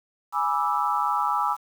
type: chord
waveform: sine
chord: E dominant seventh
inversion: first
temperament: equal with one note detuned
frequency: 830.6 / 978.7 / 1174.7 / 1318.5 Hz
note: G#5 / B5 / D6 / E6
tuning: 0 / -16 / 0 / 0 cents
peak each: -27 dBFS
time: 0.32-1.57 s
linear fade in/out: 50 ms
effects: 8-bit